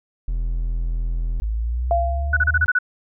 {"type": "tone", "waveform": "triangle", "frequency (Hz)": 41.65, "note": "E1", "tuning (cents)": 19, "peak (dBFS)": -18, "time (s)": [0.28, 1.4], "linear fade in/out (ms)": 0}
{"type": "linear sweep", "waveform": "sine", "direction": "up", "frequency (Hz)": [51.91, 80], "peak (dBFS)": -20, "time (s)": [1.42, 2.66], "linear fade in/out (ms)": 0}
{"type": "tone with exponential decay", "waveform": "sine", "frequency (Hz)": 686, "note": "F5", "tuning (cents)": -31, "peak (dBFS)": -14, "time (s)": [1.91, 2.65], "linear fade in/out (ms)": 1, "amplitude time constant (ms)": 160}
{"type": "tone bursts", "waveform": "sine", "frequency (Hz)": 1480, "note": "F#6", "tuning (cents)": 0, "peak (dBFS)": -14, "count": 7, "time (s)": [2.33, 2.788], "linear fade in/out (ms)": 5, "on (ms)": 38, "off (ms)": 32}
{"effects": []}